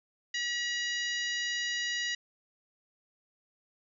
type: harmonic tone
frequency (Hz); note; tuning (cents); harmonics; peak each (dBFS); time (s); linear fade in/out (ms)
962; B5; -46; 2 / 3 / 4 / 5 / 6 / 7; -33 / -37 / -39 / -41 / -43 / -44; 0.34-2.15; 5
effects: none